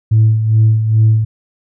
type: tone with tremolo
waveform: sine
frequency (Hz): 110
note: A2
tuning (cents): 0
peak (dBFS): -4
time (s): 0.11-1.25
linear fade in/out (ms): 10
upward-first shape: sine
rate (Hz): 2.4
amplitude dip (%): 60
effects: tanh soft clip ceiling -3 dBFS